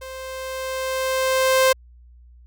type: tone with level ramp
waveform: sawtooth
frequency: 523.3 Hz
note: C5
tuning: in tune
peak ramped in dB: -30 to -9 dBFS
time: 0.01-1.73 s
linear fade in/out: 10 ms
effects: added 60 Hz sine -45 dBFS peak until 2.46 s